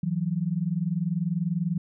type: tone pair together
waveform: sine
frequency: 161.8 / 181.91 Hz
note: E3 / F#3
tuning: -32 / -29 cents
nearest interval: major second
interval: 203 cents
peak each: -27 dBFS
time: 0.03-1.78 s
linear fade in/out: 5 ms
effects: none